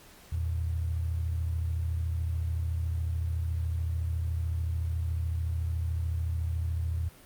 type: tone pair together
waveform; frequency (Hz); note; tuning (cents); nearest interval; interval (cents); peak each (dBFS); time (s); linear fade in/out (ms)
sine; 81.9 / 115.68; E2 / A#2; -11 / -13; tritone; 598; -28 / -37; 0.32-7.09; 5
effects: pink hiss -54 dBFS RMS until 7.25 s + Opus 48 kbps